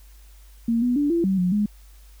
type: tone with pitch steps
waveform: sine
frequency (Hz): 231.2 / 245.7 / 289.9 / 338.3 / 191.7 / 180 / 207.9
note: A#3 / B3 / D4 / E4 / G3 / F#3 / G#3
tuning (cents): -14 / -9 / -22 / +45 / -38 / -47 / +2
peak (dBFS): -18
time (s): 0.68-1.66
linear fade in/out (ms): 5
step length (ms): 140
effects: added 50 Hz sine -45 dBFS peak until 2.2 s + white hiss -57 dBFS RMS until 2.2 s